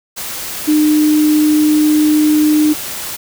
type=tone in noise; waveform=sine; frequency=303.8 Hz; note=D#4; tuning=41 cents flat; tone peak=-8 dBFS; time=0.67-2.74 s; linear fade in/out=20 ms; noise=white; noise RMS=-24 dBFS; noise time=0.16-3.17 s; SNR=+13 dB; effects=none